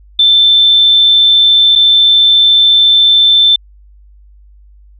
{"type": "tone with dropouts", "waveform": "sine", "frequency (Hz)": 3543, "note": "A7", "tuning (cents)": 11, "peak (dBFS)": -4, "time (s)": [0.19, 3.56], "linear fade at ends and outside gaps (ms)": 5, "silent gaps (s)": [1.754, 1.758], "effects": ["added 50 Hz sine -38 dBFS peak until 4.99 s"]}